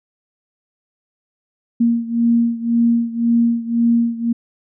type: beating tone pair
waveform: sine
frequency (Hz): 233.1 / 235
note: A#3 / A#3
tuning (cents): 0 / +14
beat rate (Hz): 1.9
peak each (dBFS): -15 / -18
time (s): 1.8-4.33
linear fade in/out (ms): 10
effects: none